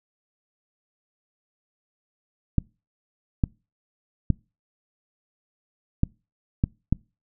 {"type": "clicks", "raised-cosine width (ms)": 5, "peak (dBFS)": -7, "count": 6, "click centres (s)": [2.583, 3.438, 4.303, 6.034, 6.639, 6.926], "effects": ["noise-tail reverb RT60 0.3 s tail -26 dB re dry"]}